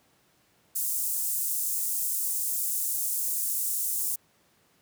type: high-pass noise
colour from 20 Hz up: pink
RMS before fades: -29 dBFS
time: 0.75-4.16 s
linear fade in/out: 10 ms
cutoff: 8100 Hz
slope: 24 dB/octave
effects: pink hiss -65 dBFS RMS until 4.81 s + high-pass 100 Hz 12 dB/octave